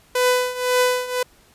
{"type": "tone with tremolo", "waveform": "sawtooth", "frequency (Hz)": 499.8, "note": "B4", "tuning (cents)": 21, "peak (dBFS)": -10, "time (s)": [0.15, 1.23], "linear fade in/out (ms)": 5, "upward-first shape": "triangle", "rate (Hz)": 1.9, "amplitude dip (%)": 85, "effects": ["pink hiss -54 dBFS RMS until 1.54 s", "resampled to 32000 Hz"]}